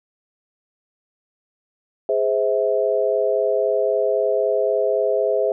sine chord, Ab augmented, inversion none, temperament just, 415.3 / 519.1 / 648.9 Hz, Ab4 / C5 / E5, 0 / -14 / -27 cents, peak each -21 dBFS, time 2.09-5.52 s, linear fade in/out 2 ms, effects none

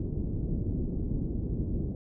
pink low-pass noise, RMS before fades -31 dBFS, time 0-1.95 s, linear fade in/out 2 ms, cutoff 340 Hz, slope 24 dB/octave, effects none

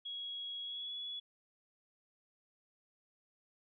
sine tone with pitch glide, 3322 to 3392 Hz, G#7 to G#7, 0 to +36 cents, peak -40 dBFS, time 0.05-1.2 s, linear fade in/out 10 ms, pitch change +36 cents, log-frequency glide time 0.62-0.93 s, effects none

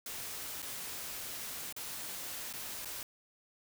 white noise with dropouts, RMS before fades -42 dBFS, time 0.06-3.03 s, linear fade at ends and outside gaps 2 ms, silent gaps 0.621-0.626 / 1.726-1.764 / 2.528-2.536 / 2.849-2.855 s, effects none

